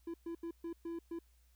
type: tone bursts at uneven times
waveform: triangle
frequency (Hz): 335.8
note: E4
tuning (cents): +32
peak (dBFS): -37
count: 6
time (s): 0.07-0.14 / 0.26-0.35 / 0.43-0.51 / 0.64-0.73 / 0.85-0.99 / 1.11-1.19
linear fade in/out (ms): 5
effects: added 60 Hz sine -65 dBFS peak until 1.55 s + white hiss -75 dBFS RMS until 1.55 s